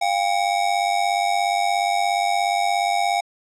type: ring-modulated tone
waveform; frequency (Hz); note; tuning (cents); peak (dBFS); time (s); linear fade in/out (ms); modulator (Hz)
square; 750; F#5; +23; -16; 0.01-3.21; 10; 48.5
effects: low-pass 8000 Hz 12 dB/octave